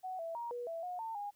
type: tone with pitch steps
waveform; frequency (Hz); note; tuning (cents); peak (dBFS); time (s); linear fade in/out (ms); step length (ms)
sine; 745 / 662 / 942 / 484.4 / 663 / 721 / 899 / 817; F#5 / E5 / A#5 / B4 / E5 / F#5 / A5 / G#5; +12 / +7 / +18 / -34 / +10 / -45 / +37 / -29; -38; 0.03-1.31; 20; 160
effects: white hiss -73 dBFS RMS until 1.35 s